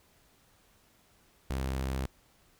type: tone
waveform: sawtooth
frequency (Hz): 66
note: C2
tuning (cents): +16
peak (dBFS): -27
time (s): 1.5-2.06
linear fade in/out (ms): 0
effects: pink hiss -65 dBFS RMS until 2.59 s